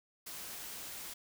white noise, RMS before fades -45 dBFS, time 0.26-1.14 s, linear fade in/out 10 ms, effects none

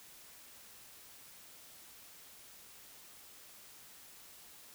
silence, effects white hiss -56 dBFS RMS until 4.74 s

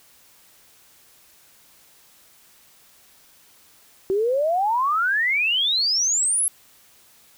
sine exponential sweep, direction up, 373.5 to 11260 Hz, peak -18 dBFS, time 4.1-6.48 s, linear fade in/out 0 ms, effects white hiss -54 dBFS RMS until 7.37 s

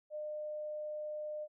sine tone, 605 Hz, D#5, 49 cents flat, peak -38 dBFS, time 0.1-1.48 s, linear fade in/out 50 ms, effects none

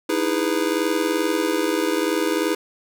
square chord, E major seventh, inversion third, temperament just, 309 / 329.6 / 412 / 494.4 Hz, D#4 / E4 / G#4 / B4, -12 / 0 / -14 / +2 cents, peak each -26 / -25 / -26 / -27 dBFS, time 0.09-2.55 s, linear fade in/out 5 ms, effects none

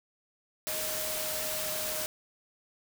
sine tone in noise, 622.3 Hz, D#5, in tune, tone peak -39 dBFS, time 0.67-2.06 s, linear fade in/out 0 ms, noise white, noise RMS -34 dBFS, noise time 0.67-2.06 s, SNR -8 dB, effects none

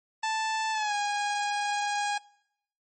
sawtooth tone with pitch glide, 880 to 821.1 Hz, A5 to G#5, 0 to -20 cents, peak -23 dBFS, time 0.23-2.18 s, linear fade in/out 5 ms, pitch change -120 cents, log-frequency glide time 0.72-0.94 s, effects noise-tail reverb RT60 0.8 s tail -24 dB re dry + MP3 32 kbps

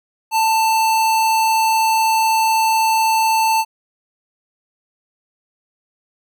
square tone, 888 Hz, A5, 16 cents sharp, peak -14 dBFS, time 0.31-3.65 s, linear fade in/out 50 ms, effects none

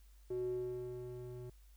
square tone with band-pass filter sweep, 123.47 Hz, B2, in tune, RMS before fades -42 dBFS, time 0.3-1.5 s, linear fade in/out 5 ms, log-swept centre 390 to 260 Hz, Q 6.8, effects added 50 Hz sine -58 dBFS peak until 1.76 s + white hiss -72 dBFS RMS until 1.76 s

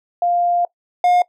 sine / triangle tone pair in turn, 700 / 713.9 Hz, F5 / F5, +4 / +38 cents, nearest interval unison, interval 34 cents, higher second, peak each -14 / -9 dBFS, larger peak second, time 0.22-0.65 / 1.04-1.22 s, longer first, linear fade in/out 2 ms, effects noise-tail reverb RT60 0.1 s tail -21 dB re dry

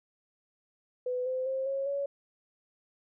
sine tone with pitch steps, 500 / 514.7 / 529.7 / 545.3 / 561.2 Hz, B4 / C5 / C5 / C#5 / C#5, +21 / -29 / +21 / -29 / +21 cents, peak -29 dBFS, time 1.06-2.06 s, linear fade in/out 5 ms, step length 200 ms, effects none

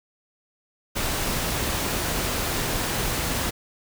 pink noise, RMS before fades -26 dBFS, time 0.95-3.51 s, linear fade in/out 20 ms, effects none

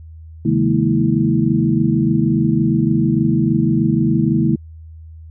sine tone cluster, 136.1 / 159.6 / 207.1 / 233.5 / 325.2 Hz, C#3 / D#3 / G#3 / A#3 / E4, -31 / +44 / -5 / +3 / -23 cents, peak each -19 dBFS, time 0.45-4.56 s, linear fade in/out 5 ms, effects added 80 Hz sine -34 dBFS peak until 5.3 s

